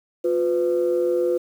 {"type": "tone pair together", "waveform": "sine", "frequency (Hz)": [354.9, 501.9], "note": ["F4", "B4"], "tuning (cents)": [28, 28], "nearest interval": "tritone", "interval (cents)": 600, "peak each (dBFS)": -20, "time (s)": [0.24, 1.38], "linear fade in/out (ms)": 10, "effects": ["tanh soft clip ceiling -12 dBFS", "8-bit"]}